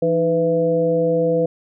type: harmonic tone with a mistuned harmonic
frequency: 166.5 Hz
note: E3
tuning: 18 cents sharp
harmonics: 1 / 2 / 3 / 4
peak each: -23 / -25 / -16 / -27 dBFS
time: 0.02-1.46 s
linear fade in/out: 5 ms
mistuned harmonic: 2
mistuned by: -110 cents
effects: none